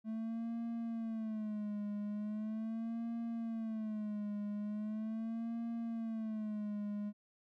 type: tone with vibrato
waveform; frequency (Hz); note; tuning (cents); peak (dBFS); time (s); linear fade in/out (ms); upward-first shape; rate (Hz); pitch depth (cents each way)
triangle; 218.7; A3; -10; -35; 0.04-7.13; 50; sine; 0.4; 100
effects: none